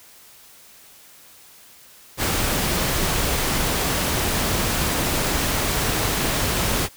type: noise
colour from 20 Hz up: pink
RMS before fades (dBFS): -22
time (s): 2.17-6.89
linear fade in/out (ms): 50
effects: white hiss -48 dBFS RMS until 6.96 s